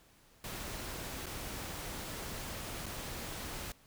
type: noise with dropouts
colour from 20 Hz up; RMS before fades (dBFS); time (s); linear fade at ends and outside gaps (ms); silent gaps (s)
pink; -42; 0.44-3.72; 2; 1.259-1.265 / 2.859-2.863
effects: pink hiss -64 dBFS RMS until 3.86 s